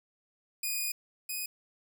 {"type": "tone pair in turn", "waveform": "5% pulse", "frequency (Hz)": [2467, 2497], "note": ["D#7", "D#7"], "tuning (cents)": [-15, 6], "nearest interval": "unison", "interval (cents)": 21, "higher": "second", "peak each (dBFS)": [-21, -24], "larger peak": "first", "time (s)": [[0.63, 0.92], [1.29, 1.46]], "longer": "first", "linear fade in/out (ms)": 5, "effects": []}